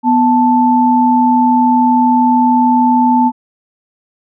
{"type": "tone pair together", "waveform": "sine", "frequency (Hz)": [246.9, 879.9], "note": ["B3", "A5"], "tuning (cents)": [0, 0], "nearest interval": "octave + minor seventh", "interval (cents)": 2200, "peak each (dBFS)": -10, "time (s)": [0.03, 3.32], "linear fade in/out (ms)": 50, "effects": []}